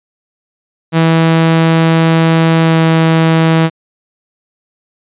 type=tone with pitch glide; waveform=sawtooth; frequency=163.3 to 162.36 Hz; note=E3 to E3; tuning=-16 to -26 cents; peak=-3 dBFS; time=0.92-3.7 s; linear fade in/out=50 ms; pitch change=-10 cents; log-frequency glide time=2.62-2.77 s; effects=resampled to 8000 Hz